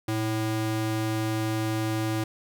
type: ring-modulated tone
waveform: square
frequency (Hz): 220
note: A3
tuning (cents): 0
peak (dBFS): -23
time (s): 0.08-2.24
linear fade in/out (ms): 5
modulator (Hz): 106
effects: none